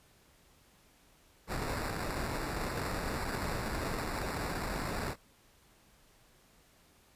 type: noise with sample-and-hold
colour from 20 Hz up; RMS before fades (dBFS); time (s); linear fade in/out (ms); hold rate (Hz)
pink; -36; 1.47-5.16; 50; 3150
effects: pink hiss -64 dBFS RMS until 7.15 s + resampled to 32000 Hz